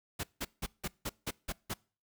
pink noise bursts, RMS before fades -36 dBFS, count 8, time 0.19-1.74 s, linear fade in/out 10 ms, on 45 ms, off 170 ms, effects noise-tail reverb RT60 0.4 s tail -25 dB re dry

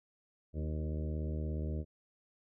harmonic tone with a mistuned harmonic, 77 Hz, D#2, 17 cents flat, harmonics 1 / 2 / 3 / 4 / 5 / 6 / 7 / 8, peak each -35 / -41 / -45 / -47 / -49 / -51 / -52 / -53 dBFS, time 0.53-1.85 s, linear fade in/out 50 ms, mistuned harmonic 4, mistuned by +26 cents, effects none

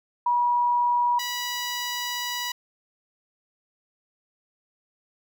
sine / 10% pulse tone pair in turn, 966 / 976.7 Hz, B5 / B5, -39 / -20 cents, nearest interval unison, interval 19 cents, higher second, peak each -19 dBFS, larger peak neither, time 0.26-1.19 / 1.19-2.52 s, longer second, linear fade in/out 5 ms, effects none

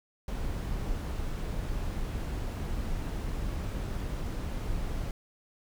brown noise, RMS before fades -33 dBFS, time 0.28-5.11 s, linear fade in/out 2 ms, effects none

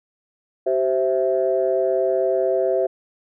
sine chord, C major, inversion second, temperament equal with one note detuned, 383.3 / 523.3 / 659.3 Hz, G4 / C5 / E5, -39 / 0 / 0 cents, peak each -21 dBFS, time 0.66-2.87 s, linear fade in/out 10 ms, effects tanh soft clip ceiling -8 dBFS

